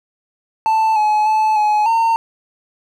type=tone with pitch steps; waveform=triangle; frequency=882 / 850 / 867 / 845 / 911 Hz; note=A5 / G#5 / A5 / G#5 / A#5; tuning=+4 / +40 / -26 / +30 / -40 cents; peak=-10 dBFS; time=0.66-2.16 s; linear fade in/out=0 ms; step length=300 ms; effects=none